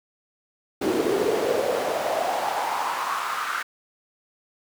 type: noise with high-pass filter sweep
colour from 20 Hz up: brown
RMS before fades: -25 dBFS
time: 0.81-3.63 s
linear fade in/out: 10 ms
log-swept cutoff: 330 to 1400 Hz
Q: 4.2
effects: none